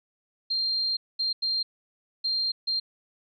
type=tone bursts at uneven times; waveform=sine; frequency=4186 Hz; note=C8; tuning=in tune; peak=-24 dBFS; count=5; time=0.5-0.97 / 1.19-1.33 / 1.42-1.63 / 2.24-2.52 / 2.67-2.8 s; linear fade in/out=10 ms; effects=none